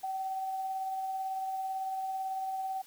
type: tone with tremolo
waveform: sine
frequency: 765 Hz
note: G5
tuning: 42 cents flat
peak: -31 dBFS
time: 0.03-2.82 s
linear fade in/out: 10 ms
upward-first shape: triangle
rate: 18 Hz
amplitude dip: 30%
effects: white hiss -57 dBFS RMS until 2.86 s